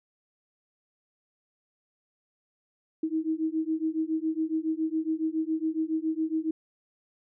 sine beating tone pair, 314.6 / 321.8 Hz, D#4 / E4, +19 / -42 cents, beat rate 7.2 Hz, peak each -29 dBFS, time 3.03-6.51 s, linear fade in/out 5 ms, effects none

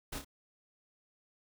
pink noise with echo, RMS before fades -40 dBFS, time 0.12-0.19 s, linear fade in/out 10 ms, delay 29 ms, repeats 2, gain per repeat -6 dB, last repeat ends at 0.248 s, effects none

